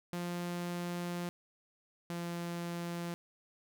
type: tone pair in turn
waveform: sawtooth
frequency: 174.9 / 171.9 Hz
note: F3 / F3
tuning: +3 / -27 cents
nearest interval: unison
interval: 30 cents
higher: first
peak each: -32 / -33 dBFS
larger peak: first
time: 0.13-1.29 / 2.1-3.14 s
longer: first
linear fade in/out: 0 ms
effects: none